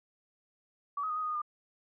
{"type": "tone with pitch steps", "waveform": "sine", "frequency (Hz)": [1143, 1267, 1232, 1256, 1238, 1231, 1204], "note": ["D6", "D#6", "D#6", "D#6", "D#6", "D#6", "D6"], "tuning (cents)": [-47, 31, -17, 16, -9, -19, 43], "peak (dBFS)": -31, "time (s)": [0.97, 1.418], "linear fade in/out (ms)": 5, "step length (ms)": 64, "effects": []}